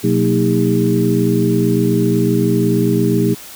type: tone cluster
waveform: sine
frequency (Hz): 123.9 / 181.9 / 230.1 / 315.8 / 403.2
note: B2 / F#3 / A#3 / D#4 / G4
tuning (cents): +6 / -29 / -22 / +26 / +49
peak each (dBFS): -18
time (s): 0.03-3.35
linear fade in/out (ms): 20
effects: white hiss -35 dBFS RMS until 3.55 s